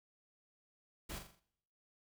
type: noise with echo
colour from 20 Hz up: pink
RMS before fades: -45 dBFS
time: 1.09-1.19 s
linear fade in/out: 10 ms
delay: 42 ms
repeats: 5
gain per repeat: -6 dB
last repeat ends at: 1.4 s
effects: noise-tail reverb RT60 0.8 s tail -23 dB re dry